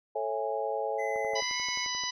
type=chord; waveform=sine; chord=A major seventh; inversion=none; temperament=just; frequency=440 / 550 / 660 / 825 Hz; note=A4 / C#5 / E5 / G#5; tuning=0 / -14 / +2 / -12 cents; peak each=-34 / -34 / -36 / -34 dBFS; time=0.15-1.41 s; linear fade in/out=10 ms
type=tone with pitch glide; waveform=triangle; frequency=2033 to 2166 Hz; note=B6 to C#7; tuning=+50 to -41 cents; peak=-35 dBFS; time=0.98-1.87 s; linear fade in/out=20 ms; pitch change=+109 cents; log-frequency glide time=1.38-1.62 s
type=click train; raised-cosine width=1 ms; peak=-33 dBFS; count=11; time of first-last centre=1.16-2.037 s; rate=11.4 Hz
type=harmonic tone; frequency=992 Hz; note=B5; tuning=7 cents sharp; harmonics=1 / 2 / 3 / 4 / 5 / 6; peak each=-38 / -38 / -39 / -39 / -36 / -38 dBFS; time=1.35-2.11 s; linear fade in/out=10 ms
effects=none

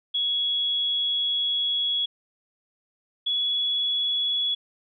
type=tone pair in turn; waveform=sine; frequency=3350 / 3381 Hz; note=G#7 / G#7; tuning=+14 / +30 cents; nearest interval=unison; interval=16 cents; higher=second; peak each=-22 dBFS; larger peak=neither; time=0.14-2.06 / 3.26-4.55 s; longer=first; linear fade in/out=10 ms; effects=none

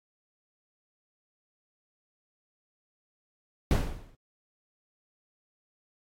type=noise with exponential decay; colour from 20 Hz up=brown; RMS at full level=-19 dBFS; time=3.71-4.15 s; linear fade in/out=1 ms; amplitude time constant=95 ms; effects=AAC 48 kbps

